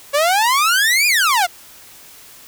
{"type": "exponential two-way sweep", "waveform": "sawtooth", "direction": "up then down", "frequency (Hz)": [554.4, 2489, 670], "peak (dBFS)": -9, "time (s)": [0.13, 1.47], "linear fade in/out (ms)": 20, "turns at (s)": 1.07, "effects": ["white hiss -42 dBFS RMS until 2.47 s"]}